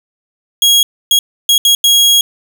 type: tone bursts at uneven times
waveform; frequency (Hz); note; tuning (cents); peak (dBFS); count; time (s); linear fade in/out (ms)
sawtooth; 3300; G#7; -12; -3; 5; 0.62-0.83 / 1.11-1.19 / 1.49-1.58 / 1.65-1.75 / 1.84-2.21; 2
effects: none